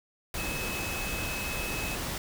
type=tone in noise; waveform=sine; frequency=2576 Hz; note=E7; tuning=41 cents flat; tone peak=-36 dBFS; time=0.38-1.95 s; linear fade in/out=2 ms; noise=pink; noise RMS=-34 dBFS; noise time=0.34-2.18 s; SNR=-5 dB; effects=none